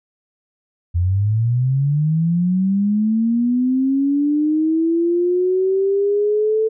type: linear sweep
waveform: sine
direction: up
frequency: 84 to 443 Hz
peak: -14 dBFS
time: 0.94-6.69 s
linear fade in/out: 20 ms
effects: none